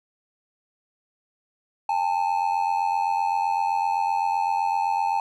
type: ring-modulated tone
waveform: triangle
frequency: 851 Hz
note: G#5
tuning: 42 cents sharp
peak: -16 dBFS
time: 1.89-5.2 s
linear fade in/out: 2 ms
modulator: 43.9 Hz
effects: none